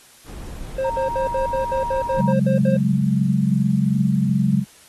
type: noise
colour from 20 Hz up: brown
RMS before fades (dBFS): -33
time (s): 0.24-2.25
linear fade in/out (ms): 50
type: tone bursts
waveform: triangle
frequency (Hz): 531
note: C5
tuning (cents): +25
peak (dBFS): -18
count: 11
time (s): 0.78-2.77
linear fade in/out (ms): 5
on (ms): 120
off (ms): 67
type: tone with pitch glide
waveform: sine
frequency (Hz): 929 to 945.8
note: A#5 to A#5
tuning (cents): -6 to +25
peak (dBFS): -23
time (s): 0.84-2.33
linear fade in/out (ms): 10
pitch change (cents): +31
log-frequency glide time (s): 1.06-1.18
type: chord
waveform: sine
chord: C# suspended fourth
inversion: none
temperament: equal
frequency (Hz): 138.59 / 185 / 207.7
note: C#3 / F#3 / G#3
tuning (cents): 0 / 0 / 0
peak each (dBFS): -20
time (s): 2.16-4.65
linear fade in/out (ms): 50
effects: white hiss -49 dBFS RMS until 4.88 s + AAC 32 kbps